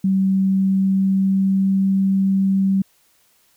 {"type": "tone with pitch glide", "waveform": "sine", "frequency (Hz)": [191.8, 193.36], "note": ["G3", "G3"], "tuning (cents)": [-37, -23], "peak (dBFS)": -14, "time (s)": [0.04, 2.82], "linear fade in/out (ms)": 5, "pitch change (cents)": 14, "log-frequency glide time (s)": [0.3, 1.86], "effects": ["white hiss -59 dBFS RMS until 3.56 s"]}